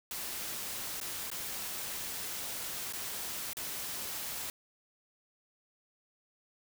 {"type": "noise with dropouts", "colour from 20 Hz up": "white", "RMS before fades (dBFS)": -39, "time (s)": [0.11, 4.5], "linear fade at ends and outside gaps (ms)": 1, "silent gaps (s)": [[1.002, 1.012], [1.302, 1.315], [2.925, 2.934], [3.532, 3.569]], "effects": []}